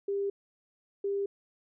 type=tone pair in turn; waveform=sine; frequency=398.8 / 398.8 Hz; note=G4 / G4; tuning=+30 / +30 cents; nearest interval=unison; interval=0 cents; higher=neither; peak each=-28 dBFS; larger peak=neither; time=0.08-0.3 / 1.04-1.26 s; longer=neither; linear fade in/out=5 ms; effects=none

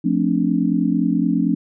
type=chord; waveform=sine; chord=D minor seventh; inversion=first; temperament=just; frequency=176.2 / 220.2 / 264.3 / 293.7 Hz; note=F3 / A3 / C4 / D4; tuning=+16 / +2 / +18 / 0 cents; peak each=-21 dBFS; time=0.04-1.55 s; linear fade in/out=10 ms; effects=none

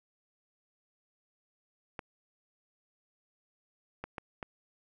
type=clicks; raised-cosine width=0.5 ms; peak=-23 dBFS; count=4; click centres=1.992 / 4.04 / 4.182 / 4.428 s; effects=none

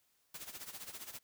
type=noise with tremolo; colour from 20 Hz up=white; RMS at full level=-45 dBFS; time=0.34-1.19 s; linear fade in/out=5 ms; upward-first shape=sine; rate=15 Hz; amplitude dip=75%; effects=white hiss -75 dBFS RMS until 1.23 s

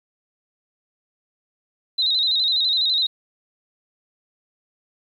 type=tone with vibrato; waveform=sine; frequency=3900 Hz; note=B7; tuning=23 cents flat; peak=-17 dBFS; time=1.98-3.07 s; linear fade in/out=10 ms; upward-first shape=square; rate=12 Hz; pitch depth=61 cents each way; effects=9-bit

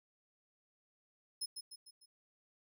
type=tone with echo; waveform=25% pulse; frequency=5160 Hz; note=E8; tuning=38 cents flat; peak=-32 dBFS; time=1.41-1.46 s; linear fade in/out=10 ms; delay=150 ms; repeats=4; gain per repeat=-6 dB; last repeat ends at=2.06 s; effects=none

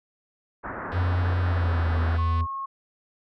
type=low-pass noise; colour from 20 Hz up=white; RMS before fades=-34 dBFS; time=0.63-2.18 s; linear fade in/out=20 ms; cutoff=1700 Hz; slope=48 dB/octave
type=click train; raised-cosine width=0.3 ms; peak=-28 dBFS; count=373; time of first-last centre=0.92-2.408 s; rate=250 Hz
type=tone with pitch glide; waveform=triangle; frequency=89.5 to 82.55 Hz; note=F2 to E2; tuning=+43 to +3 cents; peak=-19 dBFS; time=0.92-2.47 s; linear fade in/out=50 ms; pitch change=-140 cents; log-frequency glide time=1.43-1.89 s
type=tone; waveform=sine; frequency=1086 Hz; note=C#6; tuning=36 cents flat; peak=-29 dBFS; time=2.18-2.66 s; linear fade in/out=10 ms
effects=none

